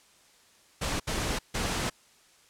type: noise bursts at uneven times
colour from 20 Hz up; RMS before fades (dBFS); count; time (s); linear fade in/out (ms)
pink; -30; 3; 0.81-1 / 1.07-1.39 / 1.54-1.9; 10
effects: white hiss -60 dBFS RMS until 2.49 s + low-pass 9000 Hz 12 dB/octave